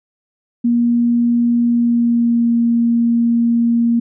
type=tone with pitch glide; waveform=sine; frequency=237.4 to 234.1 Hz; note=A#3 to A#3; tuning=+32 to +8 cents; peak=-11 dBFS; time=0.64-4 s; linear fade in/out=10 ms; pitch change=-24 cents; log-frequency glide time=1.66-2.53 s; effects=none